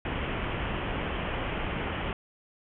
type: low-pass noise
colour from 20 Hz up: pink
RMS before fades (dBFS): -32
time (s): 0.05-2.13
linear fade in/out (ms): 2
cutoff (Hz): 3200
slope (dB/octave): 96
effects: none